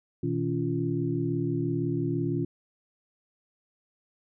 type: tone cluster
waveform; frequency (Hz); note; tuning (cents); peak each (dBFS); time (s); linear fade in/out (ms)
sine; 122.6 / 160.4 / 281 / 347; B2 / E3 / C#4 / F4; -12 / -47 / +24 / -11; -31; 0.23-2.45; 5
effects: none